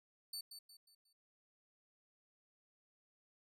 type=tone with echo; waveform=sawtooth; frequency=4500 Hz; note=C#8; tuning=25 cents sharp; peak=-40 dBFS; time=0.33-0.41 s; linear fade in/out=5 ms; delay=180 ms; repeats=4; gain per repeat=-8 dB; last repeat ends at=1.13 s; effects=none